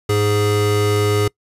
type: tone pair together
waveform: square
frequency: 104.4 / 415.3 Hz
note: G#2 / G#4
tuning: +10 / 0 cents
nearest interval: 2 octaves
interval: 2390 cents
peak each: -18 dBFS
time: 0.09-1.28 s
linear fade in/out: 5 ms
effects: noise-tail reverb RT60 0.1 s tail -25 dB re dry + resampled to 32000 Hz